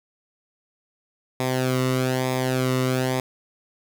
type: tone with flanger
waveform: sawtooth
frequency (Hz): 128.8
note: C3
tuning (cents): -27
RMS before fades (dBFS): -23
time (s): 1.4-3.2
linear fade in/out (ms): 0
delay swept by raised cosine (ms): 0.68 to 1.24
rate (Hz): 1.1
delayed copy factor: -0.7
effects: none